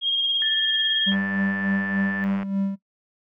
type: tone with vibrato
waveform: sine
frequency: 3239 Hz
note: G#7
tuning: 44 cents flat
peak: -19 dBFS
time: 0.01-1.15 s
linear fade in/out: 50 ms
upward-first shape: triangle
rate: 18 Hz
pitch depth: 25 cents each way
type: tone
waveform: sine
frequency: 1760 Hz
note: A6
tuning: in tune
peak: -27 dBFS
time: 0.42-2.24 s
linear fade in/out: 0 ms
type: tone with tremolo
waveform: triangle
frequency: 196 Hz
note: G3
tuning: in tune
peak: -18 dBFS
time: 1.06-2.76 s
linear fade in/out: 20 ms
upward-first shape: sine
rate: 3.4 Hz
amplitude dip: 60%
type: click train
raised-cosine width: 0.5 ms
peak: -20 dBFS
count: 132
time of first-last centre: 1.12-2.43 s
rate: 100 Hz
effects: noise-tail reverb RT60 0.1 s tail -18 dB re dry